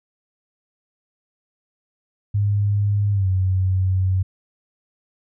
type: tone with pitch glide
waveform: sine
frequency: 102.2 to 93.72 Hz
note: G#2 to F#2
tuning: -27 to +23 cents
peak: -16 dBFS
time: 2.34-4.23 s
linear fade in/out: 10 ms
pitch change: -150 cents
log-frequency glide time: 3.12-3.28 s
effects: none